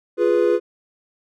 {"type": "chord", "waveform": "triangle", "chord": "F diminished", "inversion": "none", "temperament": "equal", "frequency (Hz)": [349.2, 415.3, 493.9], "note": ["F4", "Ab4", "Cb5"], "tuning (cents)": [0, 0, 0], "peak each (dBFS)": -17, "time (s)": [0.17, 0.6], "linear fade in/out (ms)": 50, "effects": []}